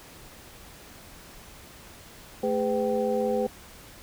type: tone cluster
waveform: sine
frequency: 219.9 / 409.9 / 505 / 776 Hz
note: A3 / G#4 / B4 / G5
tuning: -1 / -23 / +39 / -18 cents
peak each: -30 / -29 / -26 / -33 dBFS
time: 2.43-3.47 s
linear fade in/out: 5 ms
effects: pink hiss -48 dBFS RMS until 4.02 s